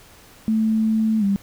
sine tone with pitch glide, 220 to 198.28 Hz, A3 to G3, 0 to +20 cents, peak -16 dBFS, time 0.48-1.36 s, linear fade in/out 0 ms, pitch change -180 cents, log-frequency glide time 1.19-1.24 s, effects pink hiss -48 dBFS RMS until 1.42 s

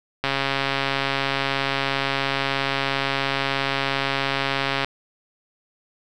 click train, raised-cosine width 0.3 ms, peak -6 dBFS, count 632, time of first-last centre 0.24-4.846 s, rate 137 Hz, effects none

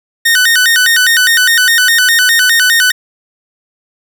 sawtooth tone with vibrato, 1661.2 Hz, G#6, in tune, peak -3 dBFS, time 0.25-2.92 s, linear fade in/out 10 ms, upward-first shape square, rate 4.9 Hz, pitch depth 180 cents each way, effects 7-bit

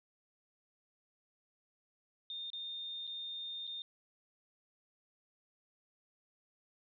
sine tone with dropouts, 3642 Hz, A#7, 41 cents flat, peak -40 dBFS, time 2.3-3.82 s, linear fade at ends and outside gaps 1 ms, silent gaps 2.502-2.532 / 3.069-3.075 / 3.669-3.675 s, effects none

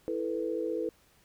sine chord, E suspended fourth, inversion none, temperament just, 329.6 / 439.5 / 494.4 Hz, E4 / A4 / B4, 0 / -2 / +2 cents, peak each -34 / -34 / -34 dBFS, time 0.08-0.89 s, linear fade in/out 0 ms, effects pink hiss -64 dBFS RMS until 1.24 s

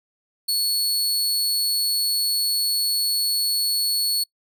sawtooth tone, 4400 Hz, C#8, 14 cents flat, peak -17 dBFS, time 0.48-4.24 s, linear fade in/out 10 ms, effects noise-tail reverb RT60 0.1 s tail -24 dB re dry

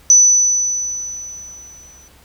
sine tone with exponential decay, 5980 Hz, F#8, 17 cents sharp, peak -4 dBFS, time 0.1-2.08 s, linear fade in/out 1 ms, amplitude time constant 430 ms, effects added 67 Hz sine -49 dBFS peak until 2.24 s + pink hiss -49 dBFS RMS until 2.24 s

